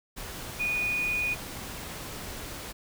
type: tone in noise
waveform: sine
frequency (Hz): 2465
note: D#7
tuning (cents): -17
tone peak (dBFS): -26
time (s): 0.59-1.35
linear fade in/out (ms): 20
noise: pink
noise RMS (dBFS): -39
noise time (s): 0.16-2.73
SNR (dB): +10
effects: none